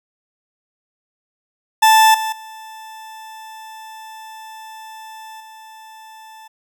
40% pulse tone with level steps, 880 Hz, A5, in tune, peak -7 / -19 / -33 / -37 dBFS, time 1.82-6.48 s, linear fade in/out 10 ms, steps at 2.14 / 2.32 / 5.4 s, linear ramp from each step 5 ms, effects none

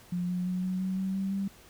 sine tone with pitch steps, 177.3 / 179.88 / 182.5 / 185.15 / 187.84 / 190.58 / 193.35 / 196.16 Hz, F3 / F#3 / F#3 / F#3 / F#3 / G3 / G3 / G3, +26 / -49 / -24 / +1 / +26 / -49 / -24 / +1 cents, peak -28 dBFS, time 0.12-1.48 s, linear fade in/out 5 ms, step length 170 ms, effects pink hiss -55 dBFS RMS until 1.69 s

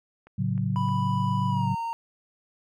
click train, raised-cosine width 0.5 ms, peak -35 dBFS, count 3, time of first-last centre 0.27-0.887 s, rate 3.24 Hz
sine chord, F# minor, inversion first, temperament just, 111 / 138.75 / 185 Hz, A2 / C#3 / F#3, +16 / +2 / 0 cents, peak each -28 dBFS, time 0.38-1.75 s, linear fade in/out 10 ms
triangle tone with pitch glide, 987.8 to 921.6 Hz, B5 to A#5, 0 to -20 cents, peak -26 dBFS, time 0.76-1.93 s, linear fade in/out 0 ms, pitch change -120 cents, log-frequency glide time 1.48-1.7 s
effects none

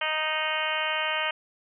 harmonic tone with a mistuned harmonic, 311.1 Hz, D#4, in tune, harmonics 2 / 3 / 4 / 5 / 6 / 7 / 8 / 9 / 10, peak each -34 / -34 / -34 / -34 / -34 / -34 / -34 / -34 / -34 dBFS, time 0.01-1.31 s, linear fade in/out 5 ms, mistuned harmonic 10, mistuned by -23 cents, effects none

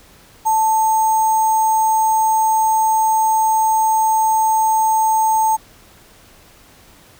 sine tone with sample-and-hold, 880 Hz, A5, in tune, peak -12 dBFS, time 0.45-5.57 s, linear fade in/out 20 ms, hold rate 7350 Hz, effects pink hiss -47 dBFS RMS until 7.19 s

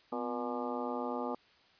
harmonic tone with a mistuned harmonic, 120 Hz, B2, 49 cents flat, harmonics 2 / 3 / 4 / 5 / 6 / 7 / 8 / 9 / 10, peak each -39 / -44 / -40 / -43 / -45 / -41 / -49 / -47 / -44 dBFS, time 0.12-1.35 s, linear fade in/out 5 ms, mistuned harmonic 2, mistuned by +86 cents, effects white hiss -64 dBFS RMS until 1.79 s + resampled to 11025 Hz

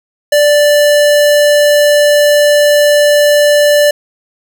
square tone, 587 Hz, D5, 1 cent flat, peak -6 dBFS, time 0.32-3.91 s, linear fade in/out 5 ms, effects none

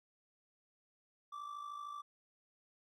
triangle tone with amplitude modulation, 1167 Hz, D6, 11 cents flat, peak -39 dBFS, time 1.32-2.02 s, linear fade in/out 10 ms, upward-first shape sine, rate 53.2 Hz, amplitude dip 60%, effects none

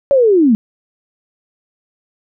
sine linear sweep, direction down, 572 to 205.6 Hz, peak -7 dBFS, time 0.11-0.55 s, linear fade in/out 0 ms, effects none

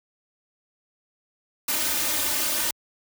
white noise with comb filter, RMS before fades -25 dBFS, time 1.68-2.71 s, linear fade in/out 5 ms, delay 3.3 ms, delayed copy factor +0.9, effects high-pass 60 Hz 12 dB/octave

